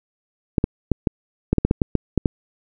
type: clicks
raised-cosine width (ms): 3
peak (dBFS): -3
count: 12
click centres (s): 0.582 / 0.641 / 0.917 / 1.072 / 1.53 / 1.583 / 1.65 / 1.711 / 1.818 / 1.953 / 2.177 / 2.258
effects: none